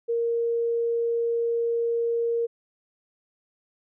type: tone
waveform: sine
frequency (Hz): 466.2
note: A#4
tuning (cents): 0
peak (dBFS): -22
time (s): 0.08-2.47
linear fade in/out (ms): 20
effects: none